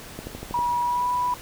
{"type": "click train", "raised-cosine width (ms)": 2, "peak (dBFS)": -20, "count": 6, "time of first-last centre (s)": [0.19, 0.59], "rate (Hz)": 12.5}
{"type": "tone with pitch glide", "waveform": "sine", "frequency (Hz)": [965, 985.8], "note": ["B5", "B5"], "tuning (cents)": [-40, -3], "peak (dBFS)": -21, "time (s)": [0.54, 1.34], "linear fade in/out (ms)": 2, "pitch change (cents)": 37, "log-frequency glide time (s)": [0.83, 1.07]}
{"effects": ["pink hiss -41 dBFS RMS until 1.41 s"]}